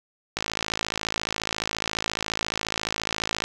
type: click train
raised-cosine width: 0.2 ms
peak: -8 dBFS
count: 168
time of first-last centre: 0.37-3.44 s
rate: 54.4 Hz
effects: 8-bit